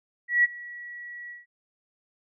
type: tone with ADSR envelope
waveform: sine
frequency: 1930 Hz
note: B6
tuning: 40 cents flat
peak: -15 dBFS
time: 0.28-1.46 s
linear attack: 160 ms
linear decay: 24 ms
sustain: -22 dB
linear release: 160 ms
effects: none